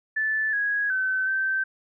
sine tone with pitch steps, 1749 / 1658 / 1527 / 1552 Hz, A6 / G#6 / G6 / G6, -11 / -3 / -46 / -18 cents, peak -22 dBFS, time 0.16-1.64 s, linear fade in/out 10 ms, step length 370 ms, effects none

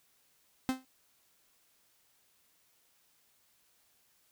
45% pulse tone with exponential decay, 260 Hz, C4, 11 cents flat, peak -25 dBFS, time 0.69-0.85 s, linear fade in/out 0 ms, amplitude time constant 33 ms, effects white hiss -70 dBFS RMS until 4.31 s

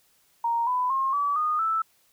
sine tone with pitch steps, 932.3 / 999.2 / 1070.9 / 1147.8 / 1230.2 / 1318.5 Hz, A#5 / B5 / C6 / D6 / D#6 / E6, 0 / +20 / +40 / -40 / -20 / 0 cents, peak -22 dBFS, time 0.44-1.82 s, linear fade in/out 5 ms, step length 230 ms, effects white hiss -64 dBFS RMS until 2.12 s

